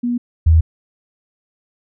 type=tone pair in turn; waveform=sine; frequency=241.5 / 80.74 Hz; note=B3 / E2; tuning=-39 / -35 cents; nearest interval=octave + perfect fifth; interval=1896 cents; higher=first; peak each=-16 / -7 dBFS; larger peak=second; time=0.03-0.18 / 0.46-0.61 s; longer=neither; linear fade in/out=10 ms; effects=none